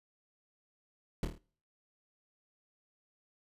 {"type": "noise with echo", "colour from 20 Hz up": "brown", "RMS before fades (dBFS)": -30, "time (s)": [1.23, 1.25], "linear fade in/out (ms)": 2, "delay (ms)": 26, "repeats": 5, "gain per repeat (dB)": -5, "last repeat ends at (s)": 1.38, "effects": ["noise-tail reverb RT60 0.5 s tail -24 dB re dry", "resampled to 32000 Hz"]}